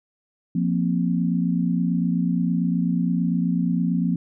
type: chord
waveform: sine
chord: F suspended fourth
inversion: none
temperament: equal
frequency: 174.61 / 233.1 / 261.6 Hz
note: F3 / Bb3 / C4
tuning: 0 / 0 / 0 cents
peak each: -21 / -25 / -26 dBFS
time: 0.55-4.16 s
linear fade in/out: 5 ms
effects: none